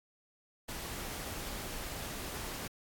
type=noise; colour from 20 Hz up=pink; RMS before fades=-41 dBFS; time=0.68-2.68 s; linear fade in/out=10 ms; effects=AAC 64 kbps